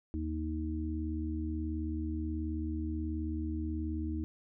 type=harmonic tone; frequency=78.6 Hz; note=D#2; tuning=18 cents sharp; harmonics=1 / 3 / 4; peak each=-35 / -41 / -37 dBFS; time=0.14-4.24 s; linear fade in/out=0 ms; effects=none